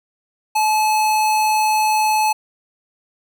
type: tone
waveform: square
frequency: 861 Hz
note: A5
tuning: 38 cents flat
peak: -15 dBFS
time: 0.55-2.33 s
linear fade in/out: 10 ms
effects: none

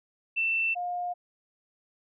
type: tone pair in turn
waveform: sine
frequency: 2676 / 710.7 Hz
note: E7 / F5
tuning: +25 / +30 cents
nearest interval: octave + major seventh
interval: 2295 cents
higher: first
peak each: -24 / -29 dBFS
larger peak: first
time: 0.36-0.75 / 0.75-1.14 s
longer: neither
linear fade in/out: 20 ms
effects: none

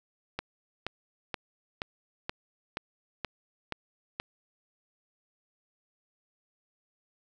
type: click train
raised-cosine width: 0.3 ms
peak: -16 dBFS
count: 9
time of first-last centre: 0.39-4.2 s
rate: 2.1 Hz
effects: none

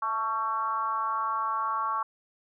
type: tone with frequency modulation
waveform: sine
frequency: 1116 Hz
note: C#6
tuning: 11 cents sharp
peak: -26 dBFS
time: 0.02-2.03 s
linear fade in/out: 5 ms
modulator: 233 Hz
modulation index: 0.9
effects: none

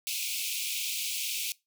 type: high-pass noise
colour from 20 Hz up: pink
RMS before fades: -33 dBFS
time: 0.07-1.52 s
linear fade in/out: 0 ms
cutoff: 2300 Hz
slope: 96 dB/octave
effects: noise-tail reverb RT60 0.2 s tail -21 dB re dry

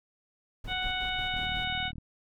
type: noise with tremolo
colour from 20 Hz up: brown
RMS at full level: -39 dBFS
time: 0.64-1.65 s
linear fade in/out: 5 ms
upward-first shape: square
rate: 5.5 Hz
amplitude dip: 55%
type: harmonic tone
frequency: 740 Hz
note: F#5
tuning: in tune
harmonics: 1 / 2 / 3 / 4 / 5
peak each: -36 / -36 / -36 / -36 / -36 dBFS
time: 0.67-1.92 s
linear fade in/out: 50 ms
type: click train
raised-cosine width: 5 ms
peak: -30 dBFS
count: 26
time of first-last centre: 1.34-1.983 s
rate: 38.9 Hz
effects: none

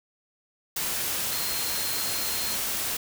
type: tone in noise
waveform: sine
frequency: 4198 Hz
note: C8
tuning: 5 cents sharp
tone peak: -35 dBFS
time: 1.32-2.56 s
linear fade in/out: 5 ms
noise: white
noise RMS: -29 dBFS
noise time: 0.76-2.97 s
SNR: -9 dB
effects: none

